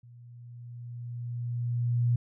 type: tone with level ramp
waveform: sine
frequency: 120 Hz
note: B2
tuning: 49 cents flat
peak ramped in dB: -49 to -21 dBFS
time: 0.03-2.16 s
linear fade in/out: 5 ms
effects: none